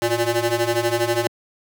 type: ring-modulated tone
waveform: 20% pulse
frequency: 235.7 Hz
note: A#3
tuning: 19 cents sharp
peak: -10 dBFS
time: 0.02-1.27 s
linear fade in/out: 0 ms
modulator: 124 Hz
effects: high-pass 150 Hz 12 dB/octave